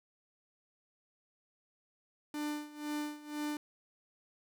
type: tone with tremolo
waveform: 45% pulse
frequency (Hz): 297.7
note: D4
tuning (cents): +24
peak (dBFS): -34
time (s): 2.34-3.57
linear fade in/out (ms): 2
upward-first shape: sine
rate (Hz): 2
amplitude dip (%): 85
effects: none